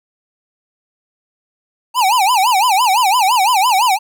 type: tone with vibrato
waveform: square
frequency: 872 Hz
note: A5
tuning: 16 cents flat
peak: -11 dBFS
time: 1.94-3.99 s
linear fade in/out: 50 ms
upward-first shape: sine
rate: 5.9 Hz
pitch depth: 270 cents each way
effects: none